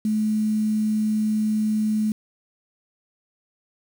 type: tone with quantisation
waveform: sine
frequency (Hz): 215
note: A3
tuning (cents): -40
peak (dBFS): -19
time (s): 0.05-2.12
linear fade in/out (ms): 2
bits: 7
effects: none